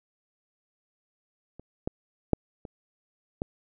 clicks, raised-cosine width 2 ms, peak -30 / -15 / -7 / -26 / -16 dBFS, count 5, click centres 1.596 / 1.875 / 2.333 / 2.652 / 3.419 s, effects none

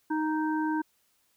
harmonic tone, 311.1 Hz, D#4, in tune, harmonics 1 / 3 / 5, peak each -27 / -32 / -37 dBFS, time 0.1-0.82 s, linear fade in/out 10 ms, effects white hiss -70 dBFS RMS until 1.36 s

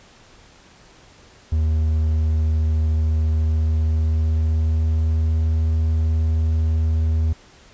triangle tone with pitch glide, 78.4 to 79.63 Hz, D#2 to D#2, +14 to +41 cents, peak -14 dBFS, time 1.52-7.33 s, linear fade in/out 5 ms, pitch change +27 cents, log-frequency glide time 2.92-5.45 s, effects pink hiss -49 dBFS RMS until 7.73 s + resampled to 16000 Hz

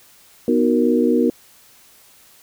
sine chord, B major seventh, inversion none, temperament equal, 246.9 / 311.1 / 370 / 466.2 Hz, B3 / D#4 / F#4 / A#4, 0 / 0 / 0 / 0 cents, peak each -17 / -20 / -21 / -19 dBFS, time 0.48-1.3 s, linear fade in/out 2 ms, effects white hiss -50 dBFS RMS until 2.42 s

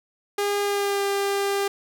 sawtooth tone with pitch glide, 406.6 to 398.7 Hz, G#4 to G4, -37 to +29 cents, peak -18 dBFS, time 0.38-1.68 s, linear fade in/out 5 ms, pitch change -34 cents, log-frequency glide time 0.61-1.03 s, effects none

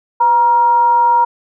sine tone with frequency modulation, 946 Hz, A#5, 25 cents sharp, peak -8 dBFS, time 0.2-1.25 s, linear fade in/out 10 ms, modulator 443 Hz, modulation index 0.22, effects none

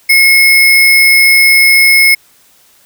sine tone with sample-and-hold, 2166 Hz, C#7, 41 cents flat, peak -3 dBFS, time 0.09-2.15 s, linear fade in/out 10 ms, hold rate 7350 Hz, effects white hiss -47 dBFS RMS until 2.85 s

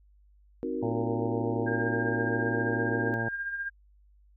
sine chord, C half-diminished seventh, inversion none, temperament equal, 261.6 / 311.1 / 370 / 466.2 Hz, C4 / Eb4 / Gb4 / Bb4, 0 / 0 / 0 / 0 cents, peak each -35 dBFS, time 0.63-3.14 s, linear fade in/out 0 ms
harmonic tone, 114.5 Hz, A#2, 31 cents flat, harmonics 1 / 2 / 3 / 4 / 5 / 6 / 7 / 8, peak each -33 / -36 / -38 / -39 / -40 / -41 / -41 / -42 dBFS, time 0.82-3.29 s, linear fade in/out 10 ms
sine tone with tremolo, 1607 Hz, G6, 43 cents sharp, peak -29 dBFS, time 1.66-3.7 s, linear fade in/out 20 ms, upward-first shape sine, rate 15 Hz, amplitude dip 50%
effects added 50 Hz sine -57 dBFS peak until 4.36 s

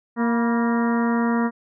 harmonic tone with a mistuned harmonic, 233.1 Hz, A#3, in tune, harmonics 1 / 2 / 3 / 4 / 5 / 6 / 7 / 8, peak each -19 / -28 / -32 / -29 / -32 / -33 / -39 / -34 dBFS, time 0.16-1.51 s, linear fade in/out 50 ms, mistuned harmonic 4, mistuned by +57 cents, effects none

